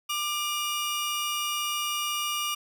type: tone pair together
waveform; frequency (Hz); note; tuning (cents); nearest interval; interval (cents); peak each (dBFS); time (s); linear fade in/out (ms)
sawtooth; 1192 / 2866; D6 / F7; +25 / +44; octave + minor third; 1519; -27; 0.09-2.55; 10
effects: none